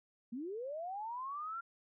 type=linear sweep; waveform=sine; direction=up; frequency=220 to 1390 Hz; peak=-39 dBFS; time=0.32-1.61 s; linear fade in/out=10 ms; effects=none